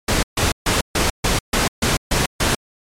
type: noise bursts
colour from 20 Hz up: pink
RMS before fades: -17 dBFS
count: 9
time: 0.08-2.55 s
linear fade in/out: 5 ms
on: 150 ms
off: 140 ms
effects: low-pass 10000 Hz 12 dB/octave + MP3 96 kbps